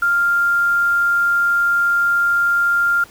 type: tone with quantisation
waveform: sine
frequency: 1396.9 Hz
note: F6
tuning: in tune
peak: -13 dBFS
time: 0.02-3.04 s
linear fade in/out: 5 ms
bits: 6
effects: pink hiss -45 dBFS RMS until 3.1 s